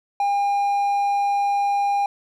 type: tone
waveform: triangle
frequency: 806 Hz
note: G5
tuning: 48 cents sharp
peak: -16 dBFS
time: 0.2-2.06 s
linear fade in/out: 2 ms
effects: none